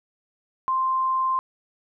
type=tone; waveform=sine; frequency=1046.5 Hz; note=C6; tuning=in tune; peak=-20 dBFS; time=0.68-1.39 s; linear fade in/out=0 ms; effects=none